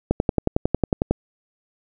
click train, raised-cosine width 2 ms, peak -4 dBFS, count 12, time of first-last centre 0.11-1.11 s, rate 11 Hz, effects none

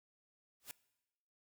white noise with exponential growth, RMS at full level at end -42 dBFS, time 0.6-0.71 s, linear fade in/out 0 ms, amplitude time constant 22 ms, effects noise-tail reverb RT60 1.0 s tail -21 dB re dry

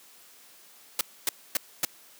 white noise bursts, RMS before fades -25 dBFS, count 4, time 0.99-1.85 s, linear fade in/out 2 ms, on 20 ms, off 260 ms, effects white hiss -54 dBFS RMS until 2.19 s + high-pass 200 Hz 12 dB/octave

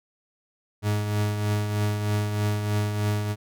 40% pulse tone with tremolo, 104.5 Hz, G#2, 11 cents sharp, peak -20 dBFS, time 0.82-3.36 s, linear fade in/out 50 ms, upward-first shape triangle, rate 3.2 Hz, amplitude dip 50%, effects none

